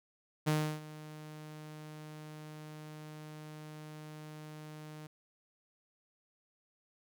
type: tone with ADSR envelope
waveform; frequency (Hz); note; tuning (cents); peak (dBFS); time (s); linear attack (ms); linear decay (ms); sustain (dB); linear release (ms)
sawtooth; 153.3; D#3; -25; -23; 0.46-5.07; 20; 320; -19; 4
effects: none